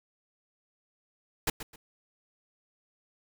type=noise with echo; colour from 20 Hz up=pink; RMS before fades=-27 dBFS; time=1.47-1.5 s; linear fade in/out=5 ms; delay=130 ms; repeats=2; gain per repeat=-12 dB; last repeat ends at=1.76 s; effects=none